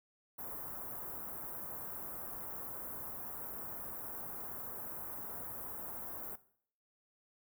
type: band-stop noise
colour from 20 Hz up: white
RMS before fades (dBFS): -44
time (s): 0.38-6.36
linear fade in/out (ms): 10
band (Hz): 1300 to 13000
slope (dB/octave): 24
effects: noise-tail reverb RT60 0.6 s tail -18 dB re dry